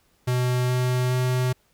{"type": "tone with pitch steps", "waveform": "square", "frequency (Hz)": [125, 125.87, 126.74], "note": ["B2", "B2", "B2"], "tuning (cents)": [21, 33, 45], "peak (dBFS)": -21, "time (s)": [0.27, 1.53], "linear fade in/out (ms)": 10, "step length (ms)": 420, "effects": ["pink hiss -64 dBFS RMS until 1.73 s"]}